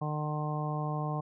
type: harmonic tone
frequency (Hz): 151.1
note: D3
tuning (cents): +50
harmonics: 1 / 2 / 3 / 4 / 5 / 6 / 7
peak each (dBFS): -32 / -42 / -43 / -42 / -39 / -45 / -40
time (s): 0.01-1.21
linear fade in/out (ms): 10
effects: none